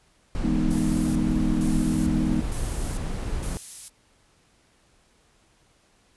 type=noise; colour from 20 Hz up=brown; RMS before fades=-28 dBFS; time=0.35-3.57 s; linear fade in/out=0 ms
type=chord; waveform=sine; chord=E major seventh; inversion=none; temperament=equal; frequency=164.81 / 207.7 / 246.9 / 311.1 Hz; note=E3 / G#3 / B3 / D#4; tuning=0 / 0 / 0 / 0 cents; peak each=-28 / -27 / -26 / -27 dBFS; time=0.43-2.41 s; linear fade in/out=10 ms
type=noise with tremolo; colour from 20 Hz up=violet; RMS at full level=-34 dBFS; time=0.7-3.9 s; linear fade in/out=10 ms; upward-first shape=square; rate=1.1 Hz; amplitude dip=75%
effects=pink hiss -62 dBFS RMS until 6.16 s + resampled to 24000 Hz